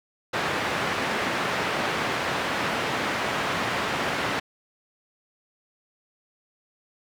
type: band-pass noise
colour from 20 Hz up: white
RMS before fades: -27 dBFS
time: 0.33-4.4 s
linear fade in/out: 10 ms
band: 110 to 1900 Hz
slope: 12 dB/octave
effects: none